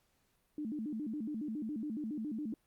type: tone with vibrato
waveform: sine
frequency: 256.9 Hz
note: C4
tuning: 32 cents flat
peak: -36 dBFS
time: 0.58-2.54 s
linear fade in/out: 2 ms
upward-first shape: square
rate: 7.2 Hz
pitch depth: 270 cents each way
effects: pink hiss -75 dBFS RMS until 2.66 s + Opus 48 kbps